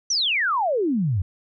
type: exponential sweep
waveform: sine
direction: down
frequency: 6130 to 84.7 Hz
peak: -19 dBFS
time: 0.1-1.22 s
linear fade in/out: 5 ms
effects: none